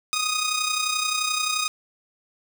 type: tone with amplitude modulation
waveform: 10% pulse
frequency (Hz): 1244.5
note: D#6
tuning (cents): 0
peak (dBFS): -12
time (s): 0.13-1.68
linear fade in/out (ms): 0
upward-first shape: sine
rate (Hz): 31.5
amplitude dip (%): 55
effects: none